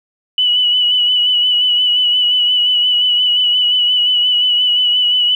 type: tone with vibrato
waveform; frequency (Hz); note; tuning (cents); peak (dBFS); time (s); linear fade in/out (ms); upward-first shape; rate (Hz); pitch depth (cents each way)
sine; 2960; F#7; 0; -10; 0.38-5.35; 2; sine; 5.7; 31
effects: 8-bit